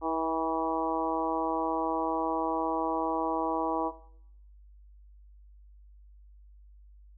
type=harmonic tone with a mistuned harmonic; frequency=162.1 Hz; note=E3; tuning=29 cents flat; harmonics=2 / 3 / 4 / 5 / 6 / 7; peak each=-32 / -36 / -36 / -33 / -34 / -36 dBFS; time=0.01-3.92 s; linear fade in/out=50 ms; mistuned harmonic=3; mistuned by=-19 cents; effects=noise-tail reverb RT60 0.7 s tail -17 dB re dry + added 50 Hz sine -51 dBFS peak until 7.17 s